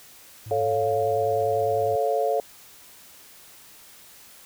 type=tone with vibrato; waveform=triangle; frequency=103.83 Hz; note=G#2; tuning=in tune; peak=-33 dBFS; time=0.46-1.96 s; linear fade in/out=5 ms; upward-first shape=sine; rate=10 Hz; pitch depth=94 cents each way
type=chord; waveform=sine; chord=A augmented; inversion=none; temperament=equal; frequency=440 / 554.4 / 698.5 Hz; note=A4 / C#5 / E#5; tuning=0 / 0 / 0 cents; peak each=-25 dBFS; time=0.51-2.4 s; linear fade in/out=2 ms
effects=white hiss -49 dBFS RMS until 4.45 s